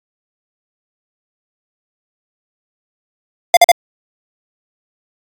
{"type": "tone bursts", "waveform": "square", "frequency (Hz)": 698.5, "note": "F5", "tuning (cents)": 0, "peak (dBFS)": -3, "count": 3, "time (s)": [3.54, 3.717], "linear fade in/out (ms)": 2, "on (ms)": 29, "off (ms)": 45, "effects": ["AAC 48 kbps"]}